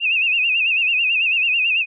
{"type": "tone with vibrato", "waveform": "sine", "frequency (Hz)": 2637, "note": "E7", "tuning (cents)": 0, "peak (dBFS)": -15, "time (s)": [0, 1.86], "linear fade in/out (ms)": 50, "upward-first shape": "sine", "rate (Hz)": 9.1, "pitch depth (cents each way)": 110, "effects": []}